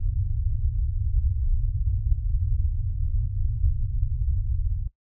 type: low-pass noise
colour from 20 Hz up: pink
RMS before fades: -24 dBFS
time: 0-4.88 s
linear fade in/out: 10 ms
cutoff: 110 Hz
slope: 48 dB/octave
effects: noise-tail reverb RT60 0.1 s tail -18 dB re dry